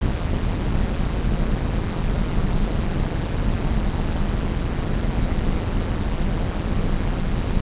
brown noise with amplitude modulation, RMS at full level -18 dBFS, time 0.01-7.61 s, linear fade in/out 10 ms, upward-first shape sine, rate 171 Hz, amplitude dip 75%, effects resampled to 8000 Hz

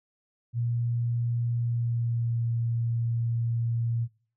sine tone with pitch glide, 118.6 to 116.63 Hz, A#2 to A#2, +30 to +1 cents, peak -25 dBFS, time 0.53-4.08 s, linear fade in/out 50 ms, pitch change -29 cents, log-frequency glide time 1.57-2.47 s, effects noise-tail reverb RT60 0.4 s tail -20 dB re dry

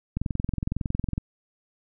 click train, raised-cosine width 5 ms, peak -14 dBFS, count 23, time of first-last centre 0.17-1.179 s, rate 21.8 Hz, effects none

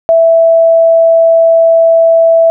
sine tone, 660 Hz, E5, 2 cents sharp, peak -3 dBFS, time 0.09-2.5 s, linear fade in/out 0 ms, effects none

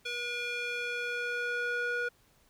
square tone with band-pass filter sweep, 482.2 Hz, B4, 41 cents flat, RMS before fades -34 dBFS, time 0.05-2.09 s, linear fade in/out 10 ms, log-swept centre 2900 to 1300 Hz, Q 2, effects pink hiss -66 dBFS RMS until 2.49 s

